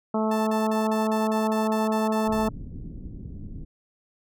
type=harmonic tone; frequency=218 Hz; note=A3; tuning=16 cents flat; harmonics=1 / 2 / 3 / 4 / 5 / 6; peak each=-24 / -29 / -29 / -31 / -35 / -36 dBFS; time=0.14-2.49 s; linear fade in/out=5 ms
type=tone bursts; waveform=sawtooth; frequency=883 Hz; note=A5; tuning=6 cents sharp; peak=-29 dBFS; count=11; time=0.31-2.48 s; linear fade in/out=5 ms; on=160 ms; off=41 ms
type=low-pass noise; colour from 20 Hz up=pink; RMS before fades=-37 dBFS; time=2.27-3.65 s; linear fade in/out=10 ms; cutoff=280 Hz; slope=24 dB/octave
effects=none